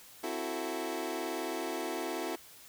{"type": "chord", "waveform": "25% pulse", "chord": "F# half-diminished seventh", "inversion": "second", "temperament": "equal with one note detuned", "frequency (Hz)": [261.6, 331.3, 370, 440], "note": ["C4", "E4", "F#4", "A4"], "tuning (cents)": [0, 9, 0, 0], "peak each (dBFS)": [-39, -34, -36, -37], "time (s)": [0.23, 2.36], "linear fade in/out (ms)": 10, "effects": ["white hiss -54 dBFS RMS until 2.68 s"]}